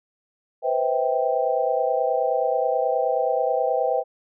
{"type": "chord", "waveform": "sine", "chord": "C major seventh", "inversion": "third", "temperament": "equal with one note detuned", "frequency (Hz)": [493.9, 523.3, 646.8, 784], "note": ["B4", "C5", "E5", "G5"], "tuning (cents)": [0, 0, -33, 0], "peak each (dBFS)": -25, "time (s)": [0.62, 4.04], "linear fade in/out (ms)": 50, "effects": []}